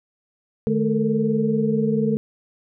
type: tone cluster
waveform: sine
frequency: 151.6 / 216.2 / 441.2 / 461.7 Hz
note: D#3 / A3 / A4 / A#4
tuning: -45 / -30 / +5 / -17 cents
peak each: -26 / -20 / -24 / -27 dBFS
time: 0.67-2.17 s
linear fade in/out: 0 ms
effects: none